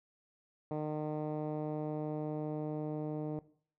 10% pulse tone with low-pass filter sweep, 152.4 Hz, D#3, 36 cents flat, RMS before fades -37 dBFS, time 0.71-3.39 s, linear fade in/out 2 ms, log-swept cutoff 690 to 450 Hz, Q 0.92, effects noise-tail reverb RT60 0.5 s tail -18 dB re dry

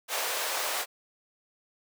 pink high-pass noise, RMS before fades -31 dBFS, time 0.08-0.86 s, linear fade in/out 50 ms, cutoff 520 Hz, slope 24 dB/octave, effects none

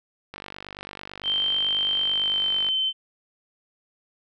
click train, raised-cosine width 0.3 ms, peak -20 dBFS, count 116, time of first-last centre 0.34-2.687 s, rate 49 Hz
sine tone with pitch glide, 3136 to 3082 Hz, G7 to G7, 0 to -30 cents, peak -21 dBFS, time 1.23-2.93 s, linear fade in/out 50 ms, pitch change -30 cents, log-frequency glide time 1.96-2.69 s
effects none

